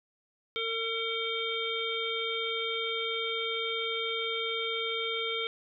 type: harmonic tone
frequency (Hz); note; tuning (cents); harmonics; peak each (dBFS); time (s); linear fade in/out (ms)
453.7; A#4; -47; 1 / 3 / 5 / 7 / 8; -35 / -39 / -36 / -35 / -38; 0.56-5.47; 0
effects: none